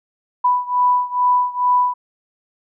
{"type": "beating tone pair", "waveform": "sine", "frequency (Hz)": [989, 991.3], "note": ["B5", "B5"], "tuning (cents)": [2, 6], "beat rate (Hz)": 2.3, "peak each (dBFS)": [-16, -18], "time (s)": [0.44, 1.94], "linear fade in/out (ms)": 10, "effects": []}